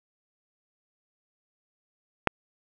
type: click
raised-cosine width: 0.5 ms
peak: -4 dBFS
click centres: 2.273 s
effects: none